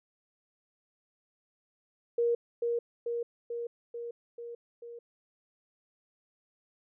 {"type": "tone with echo", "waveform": "sine", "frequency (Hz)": 471.5, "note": "A#4", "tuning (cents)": 20, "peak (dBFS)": -24, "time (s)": [2.18, 2.35], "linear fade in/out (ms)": 5, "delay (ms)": 440, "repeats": 6, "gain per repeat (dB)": -3, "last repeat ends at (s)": 4.99, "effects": []}